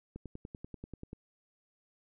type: click train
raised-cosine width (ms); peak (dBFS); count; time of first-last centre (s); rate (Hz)
3; -30; 11; 0.16-1.131; 10.3
effects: none